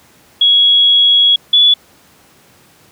sine tone pair in turn, 3333 / 3429 Hz, G#7 / A7, +5 / -45 cents, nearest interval unison, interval 50 cents, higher second, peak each -6 / -5 dBFS, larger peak second, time 0.41-1.36 / 1.53-1.74 s, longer first, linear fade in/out 5 ms, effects pink hiss -47 dBFS RMS until 2.91 s + high-pass 100 Hz 12 dB/octave

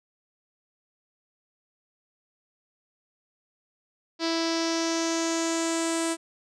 sawtooth tone with low-pass filter sweep, 329.6 Hz, E4, in tune, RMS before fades -27 dBFS, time 4.19-6.17 s, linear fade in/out 50 ms, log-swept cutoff 4800 to 8600 Hz, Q 4.2, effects none

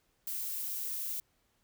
violet noise, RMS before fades -37 dBFS, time 0.27-1.2 s, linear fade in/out 2 ms, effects pink hiss -74 dBFS RMS until 1.63 s

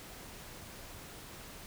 silence, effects pink hiss -49 dBFS RMS until 1.66 s

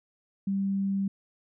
sine tone, 196 Hz, G3, in tune, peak -25 dBFS, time 0.47-1.08 s, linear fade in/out 5 ms, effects none

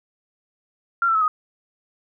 sine tone with pitch steps, 1380 / 1335.3 / 1292.1 / 1250.2 Hz, F6 / E6 / E6 / D#6, -21 / +22 / -35 / +8 cents, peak -16 dBFS, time 1.02-1.28 s, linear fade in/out 2 ms, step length 65 ms, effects none

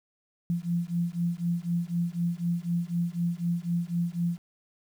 sine beating tone pair, 169.9 / 173.9 Hz, F3 / F3, -47 / -7 cents, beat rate 4 Hz, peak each -29 dBFS, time 0.5-4.38 s, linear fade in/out 0 ms, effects 9-bit

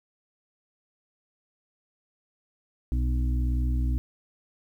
harmonic tone with a mistuned harmonic, 61.74 Hz, B1, in tune, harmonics 1 / 2 / 4 / 5, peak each -23 / -33 / -36 / -40 dBFS, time 2.92-3.98 s, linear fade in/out 0 ms, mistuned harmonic 4, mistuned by +23 cents, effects 10-bit

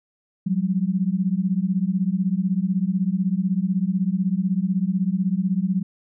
sine beating tone pair, 179.4 / 195.4 Hz, F3 / G3, +47 / -5 cents, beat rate 16 Hz, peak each -22 / -22 dBFS, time 0.46-5.83 s, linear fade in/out 10 ms, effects none

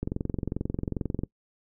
click train, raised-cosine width 3 ms, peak -16 dBFS, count 28, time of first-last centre 0.03-1.235 s, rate 22.4 Hz, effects noise-tail reverb RT60 0.1 s tail -22 dB re dry

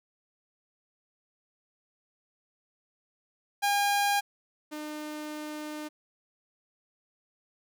sawtooth tone pair in turn, 810 / 302.8 Hz, G#5 / D#4, -43 / -47 cents, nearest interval octave + perfect fourth, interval 1704 cents, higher first, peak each -20 / -32 dBFS, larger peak first, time 3.62-4.21 / 4.71-5.89 s, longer second, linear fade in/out 20 ms, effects none

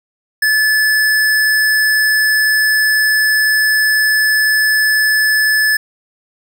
square tone, 1731 Hz, A6, 29 cents flat, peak -11 dBFS, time 0.42-5.77 s, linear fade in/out 5 ms, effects none

